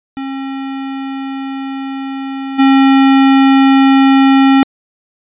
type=tone with level steps; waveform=square; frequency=270 Hz; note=C#4; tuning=45 cents flat; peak=-20 / -6 dBFS; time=0.17-4.63 s; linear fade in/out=0 ms; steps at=2.58 s; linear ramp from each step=20 ms; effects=resampled to 8000 Hz